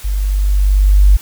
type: tone with level ramp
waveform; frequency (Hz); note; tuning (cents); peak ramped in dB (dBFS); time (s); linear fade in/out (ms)
sine; 49; G1; 0; -14 to -3; 0.04-1.17; 10
effects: white hiss -36 dBFS RMS until 1.21 s

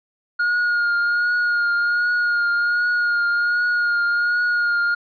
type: tone with vibrato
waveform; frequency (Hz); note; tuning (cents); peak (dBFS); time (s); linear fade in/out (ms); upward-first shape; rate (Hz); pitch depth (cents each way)
triangle; 1428; F6; +38; -15; 0.39-4.95; 10; triangle; 1.3; 29
effects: resampled to 11025 Hz

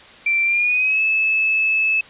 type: tone with pitch glide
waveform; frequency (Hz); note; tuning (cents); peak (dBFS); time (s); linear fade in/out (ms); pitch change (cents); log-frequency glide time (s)
sine; 2349 to 2606; D7 to E7; 0 to -20; -15; 0.26-2.01; 5; +180; 0.44-1.02
effects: white hiss -43 dBFS RMS until 2.09 s + resampled to 8000 Hz

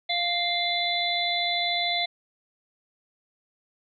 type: harmonic tone with a mistuned harmonic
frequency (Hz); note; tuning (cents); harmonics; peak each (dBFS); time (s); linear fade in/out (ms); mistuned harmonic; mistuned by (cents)
698.5; F5; 0; 1 / 3 / 5 / 6; -29 / -29 / -29 / -29; 0.09-2.06; 10; 6; -75
effects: none

